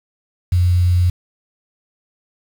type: tone with quantisation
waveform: sine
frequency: 89.1 Hz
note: F2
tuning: 35 cents sharp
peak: -11 dBFS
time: 0.52-1.1 s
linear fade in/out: 5 ms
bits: 6
effects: none